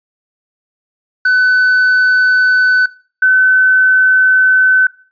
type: tone pair in turn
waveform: triangle / sine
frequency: 1505 / 1518.1 Hz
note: F#6 / F#6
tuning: +29 / +44 cents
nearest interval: unison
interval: 15 cents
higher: second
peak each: -6 dBFS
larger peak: neither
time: 1.25-2.86 / 3.22-4.87 s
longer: second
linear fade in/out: 5 ms
effects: noise-tail reverb RT60 0.4 s tail -20 dB re dry + resampled to 11025 Hz